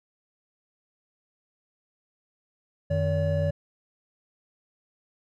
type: tone cluster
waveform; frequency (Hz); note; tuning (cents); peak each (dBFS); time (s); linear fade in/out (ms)
triangle; 90.8 / 154.2 / 571; F#2 / D#3 / D5; -32 / -15 / -49; -25; 2.9-3.51; 10
effects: none